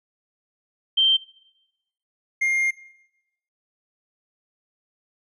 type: tone pair in turn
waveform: sine / triangle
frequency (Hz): 3137 / 2120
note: G7 / C7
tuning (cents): +1 / +22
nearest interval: perfect fifth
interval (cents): 679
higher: first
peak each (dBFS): -15 / -17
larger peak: first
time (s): 0.97-1.17 / 2.41-2.71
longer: second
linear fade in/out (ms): 10
effects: noise-tail reverb RT60 0.9 s tail -19 dB re dry + resampled to 24000 Hz